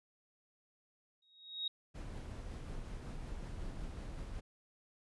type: tone with exponential growth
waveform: sine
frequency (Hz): 3772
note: A#7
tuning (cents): +20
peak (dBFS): -33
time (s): 1.22-1.68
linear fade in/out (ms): 5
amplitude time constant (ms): 100
type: noise with tremolo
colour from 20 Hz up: brown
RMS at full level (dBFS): -43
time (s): 1.94-4.41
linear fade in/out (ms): 20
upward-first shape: triangle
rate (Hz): 5.4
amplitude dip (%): 25
effects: resampled to 24000 Hz